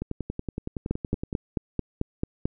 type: two click trains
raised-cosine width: 3 ms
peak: -17 / -12 dBFS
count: 15 / 8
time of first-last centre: 0.02-1.328 / 0.91-2.455 s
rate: 10.7 / 4.53 Hz
effects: none